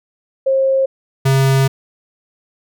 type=tone pair in turn; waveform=sine / square; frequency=535 / 134.76 Hz; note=C5 / C#3; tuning=+38 / -49 cents; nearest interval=2 octaves; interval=2387 cents; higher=first; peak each=-11 dBFS; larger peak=neither; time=0.46-0.86 / 1.25-1.68 s; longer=second; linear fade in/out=10 ms; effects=none

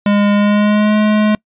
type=tone with pitch glide; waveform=square; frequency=204.5 to 212.4 Hz; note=G#3 to G#3; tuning=-26 to +39 cents; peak=-10 dBFS; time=0.06-1.35 s; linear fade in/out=2 ms; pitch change=+65 cents; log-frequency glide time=0.33-0.96 s; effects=noise-tail reverb RT60 0.1 s tail -26 dB re dry + resampled to 8000 Hz

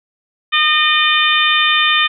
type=harmonic tone with a mistuned harmonic; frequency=611 Hz; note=D#5; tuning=32 cents flat; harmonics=2 / 3 / 4 / 5 / 6; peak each=-17 / -17 / -17 / -17 / -17 dBFS; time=0.52-2.08 s; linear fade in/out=20 ms; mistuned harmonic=6; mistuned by=-34 cents; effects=none

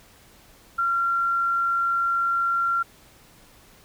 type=tone; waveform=sine; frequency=1374 Hz; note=F6; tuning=29 cents flat; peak=-20 dBFS; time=0.78-2.83 s; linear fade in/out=10 ms; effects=pink hiss -53 dBFS RMS until 3.84 s

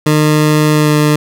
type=tone with pitch glide; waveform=20% pulse; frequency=152.3 to 150.29 Hz; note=D#3 to D3; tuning=-37 to +40 cents; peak=-3 dBFS; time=0.06-1.16 s; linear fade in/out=5 ms; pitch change=-23 cents; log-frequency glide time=0.72-0.95 s; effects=none

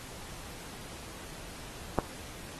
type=click; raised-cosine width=1 ms; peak=-11 dBFS; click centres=1.987 s; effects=pink hiss -46 dBFS RMS until 2.59 s + AAC 32 kbps

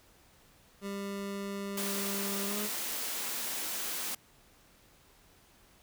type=tone with pitch glide; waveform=25% pulse; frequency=199.1 to 208.8 Hz; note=G3 to G#3; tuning=+27 to +10 cents; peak=-32 dBFS; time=0.81-2.7 s; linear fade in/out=50 ms; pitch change=+83 cents; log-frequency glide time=2.46-2.58 s
type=high-pass noise; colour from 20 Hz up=white; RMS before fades=-36 dBFS; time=1.77-4.15 s; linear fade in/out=5 ms; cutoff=190 Hz; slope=96 dB/octave
effects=pink hiss -62 dBFS RMS until 5.82 s

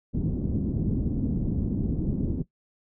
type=low-pass noise; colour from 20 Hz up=white; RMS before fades=-27 dBFS; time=0.13-2.43 s; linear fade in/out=20 ms; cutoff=270 Hz; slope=24 dB/octave; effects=noise-tail reverb RT60 0.1 s tail -17 dB re dry

